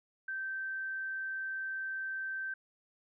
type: tone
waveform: sine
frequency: 1555 Hz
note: G6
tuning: 14 cents flat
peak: -35 dBFS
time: 0.28-2.54 s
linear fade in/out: 5 ms
effects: none